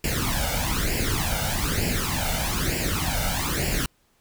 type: noise with flanger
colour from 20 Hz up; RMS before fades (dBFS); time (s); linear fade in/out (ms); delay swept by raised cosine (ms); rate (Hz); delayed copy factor
pink; -25; 0.04-3.86; 2; 0.4 to 1.4; 1.1; +0.75
effects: pink hiss -65 dBFS RMS until 4.2 s